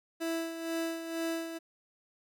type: tone with tremolo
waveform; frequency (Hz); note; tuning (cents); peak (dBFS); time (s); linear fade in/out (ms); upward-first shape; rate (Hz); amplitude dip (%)
30% pulse; 329.4; E4; -1; -28; 0.2-1.59; 20; sine; 2.1; 60
effects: none